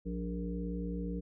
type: harmonic tone with a mistuned harmonic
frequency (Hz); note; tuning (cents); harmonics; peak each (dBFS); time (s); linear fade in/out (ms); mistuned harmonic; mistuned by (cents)
58.27; A#1; 0; 1 / 3 / 5 / 7 / 8; -39 / -37 / -42 / -52 / -44; 0.05-1.21; 20; 3; +48
effects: none